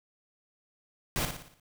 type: noise with echo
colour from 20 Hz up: pink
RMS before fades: -30 dBFS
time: 1.16-1.25 s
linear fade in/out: 0 ms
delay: 58 ms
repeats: 6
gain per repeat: -6 dB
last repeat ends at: 1.598 s
effects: none